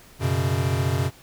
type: chord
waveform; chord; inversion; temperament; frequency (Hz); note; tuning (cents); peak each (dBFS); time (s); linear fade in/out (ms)
square; F# suspended fourth; none; equal with one note detuned; 92.5 / 123.47 / 138.11; F#2 / B2 / C#3; 0 / 0 / -6; -26; 0.19-1.11; 50
effects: pink hiss -50 dBFS RMS until 1.22 s